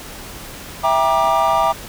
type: chord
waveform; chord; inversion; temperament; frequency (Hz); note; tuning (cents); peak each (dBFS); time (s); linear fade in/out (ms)
triangle; E half-diminished seventh; none; just; 659.3 / 791.1 / 949.3 / 1186.7; E5 / G5 / Bb5 / D6; 0 / +16 / +31 / +18; -17; 0.83-1.73; 20
effects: pink hiss -34 dBFS RMS until 1.88 s